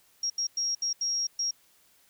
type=tone bursts at uneven times; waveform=sine; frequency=5600 Hz; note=F8; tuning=4 cents sharp; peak=-26 dBFS; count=6; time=0.23-0.3 / 0.38-0.47 / 0.57-0.75 / 0.82-0.93 / 1.01-1.27 / 1.39-1.51 s; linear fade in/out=5 ms; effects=white hiss -63 dBFS RMS until 2.09 s